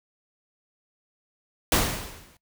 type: noise with exponential decay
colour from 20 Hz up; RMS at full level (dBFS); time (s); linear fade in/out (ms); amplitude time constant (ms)
pink; -18; 1.72-2.37; 2; 140
effects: noise-tail reverb RT60 0.1 s tail -20 dB re dry